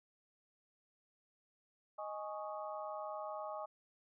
harmonic tone with a mistuned harmonic, 207.7 Hz, G#3, in tune, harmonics 3 / 4 / 5 / 6, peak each -44 / -46 / -48 / -50 dBFS, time 1.98-3.66 s, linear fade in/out 10 ms, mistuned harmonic 5, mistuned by +110 cents, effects none

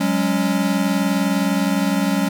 square chord, F# suspended second, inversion none, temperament equal with one note detuned, 185 / 204.7 / 277.2 Hz, F#3 / G#3 / C#4, 0 / -25 / 0 cents, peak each -22 dBFS, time 0-2.29 s, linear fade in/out 10 ms, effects none

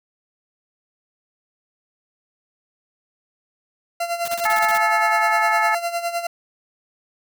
40% pulse tone with tremolo, 686 Hz, F5, 31 cents flat, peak -19 dBFS, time 4-6.27 s, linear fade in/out 5 ms, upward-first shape sine, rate 9.8 Hz, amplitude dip 70%
white noise bursts, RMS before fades -30 dBFS, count 9, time 4.25-4.777 s, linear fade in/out 2 ms, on 31 ms, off 31 ms
harmonic tone, 433.1 Hz, A4, 27 cents flat, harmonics 2 / 3 / 4 / 5, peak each -20 / -22 / -23 / -24 dBFS, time 4.45-5.75 s, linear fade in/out 5 ms
effects none

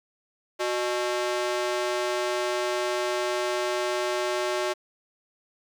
sawtooth ring-modulated tone, 488.9 Hz, B4, 18 cents flat, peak -18 dBFS, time 0.59-4.74 s, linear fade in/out 20 ms, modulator 121 Hz, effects low-pass 8000 Hz 12 dB/octave + 9-bit

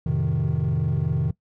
triangle chord, F dominant seventh, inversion none, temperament equal, 87.31 / 110 / 130.81 / 155.56 Hz, F2 / A2 / C3 / Eb3, 0 / 0 / 0 / 0 cents, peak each -26 / -27 / -22 / -21 dBFS, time 0.06-1.31 s, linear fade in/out 5 ms, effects noise-tail reverb RT60 0.1 s tail -20 dB re dry + tanh soft clip ceiling -14 dBFS

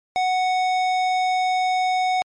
triangle tone with hard clipping, 740 Hz, F#5, in tune, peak -20 dBFS, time 0.16-2.22 s, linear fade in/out 0 ms, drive 17 dB, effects MP3 48 kbps

